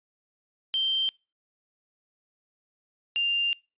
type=tone pair in turn; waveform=sine; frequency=3136 / 2794 Hz; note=G7 / F7; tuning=0 / 0 cents; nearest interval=major second; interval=200 cents; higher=first; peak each=-23 dBFS; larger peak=neither; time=0.74-1.09 / 3.16-3.53 s; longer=second; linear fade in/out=0 ms; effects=noise-tail reverb RT60 0.3 s tail -26 dB re dry + resampled to 8000 Hz